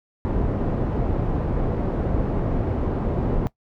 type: low-pass noise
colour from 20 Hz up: pink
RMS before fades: -23 dBFS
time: 0.25-3.47 s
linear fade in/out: 0 ms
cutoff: 570 Hz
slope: 12 dB/octave
effects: noise-tail reverb RT60 0.1 s tail -19 dB re dry